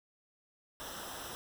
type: noise with comb filter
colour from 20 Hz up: pink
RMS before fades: -44 dBFS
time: 0.8-1.35 s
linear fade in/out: 0 ms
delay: 0.44 ms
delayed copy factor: -0.7
effects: none